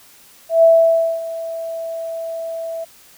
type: tone with ADSR envelope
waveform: sine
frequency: 659.3 Hz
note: E5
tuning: in tune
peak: -6 dBFS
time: 0.49-2.85 s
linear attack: 140 ms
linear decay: 570 ms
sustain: -17 dB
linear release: 17 ms
effects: white hiss -47 dBFS RMS until 3.17 s